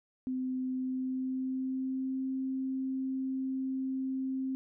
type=tone with pitch glide; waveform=sine; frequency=257.5 to 263.7 Hz; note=C4 to C4; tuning=-28 to +14 cents; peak=-31 dBFS; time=0.27-4.55 s; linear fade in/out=0 ms; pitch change=+42 cents; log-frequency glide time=0.68-2.26 s; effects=none